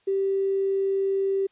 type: tone with tanh clipping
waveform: triangle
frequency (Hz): 389.6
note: G4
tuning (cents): -11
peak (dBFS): -21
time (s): 0.07-1.47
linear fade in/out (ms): 10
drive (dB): 3
effects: white hiss -65 dBFS RMS until 1.51 s + resampled to 8000 Hz